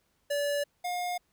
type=tone pair in turn; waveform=square; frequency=576 / 713.5 Hz; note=D5 / F5; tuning=-34 / +37 cents; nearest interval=major third; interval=371 cents; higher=second; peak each=-28 / -31 dBFS; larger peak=first; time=0.3-0.64 / 0.84-1.18 s; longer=neither; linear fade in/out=10 ms; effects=pink hiss -73 dBFS RMS until 1.32 s